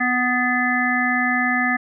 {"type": "harmonic tone with a mistuned harmonic", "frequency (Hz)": 248.3, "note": "B3", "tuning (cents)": 9, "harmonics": [1, 3, 5, 7, 8], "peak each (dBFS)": [-23, -25, -27, -21, -24], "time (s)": [0, 1.77], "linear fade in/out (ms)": 10, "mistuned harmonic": 8, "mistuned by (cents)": 39, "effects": []}